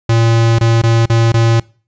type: tone with dropouts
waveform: square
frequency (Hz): 114.9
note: A#2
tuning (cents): -25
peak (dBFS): -9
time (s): 0.09-1.6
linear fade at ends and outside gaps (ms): 5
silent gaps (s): 0.587-0.609 / 0.818-0.835 / 1.058-1.098 / 1.321-1.34
effects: noise-tail reverb RT60 0.4 s tail -24 dB re dry + resampled to 16000 Hz